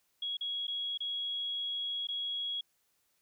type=tone with dropouts; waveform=sine; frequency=3322 Hz; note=G#7; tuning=in tune; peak=-33 dBFS; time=0.22-2.61 s; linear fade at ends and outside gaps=5 ms; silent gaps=0.37-0.409 / 0.67-0.679 / 0.976-1.004 / 2.071-2.086 s; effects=white hiss -75 dBFS RMS until 3.21 s